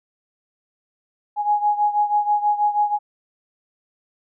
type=beating tone pair; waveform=sine; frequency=830.6 / 836.8 Hz; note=G#5 / G#5; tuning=0 / +13 cents; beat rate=6.2 Hz; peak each=-18 / -22 dBFS; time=1.36-2.99 s; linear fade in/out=50 ms; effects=none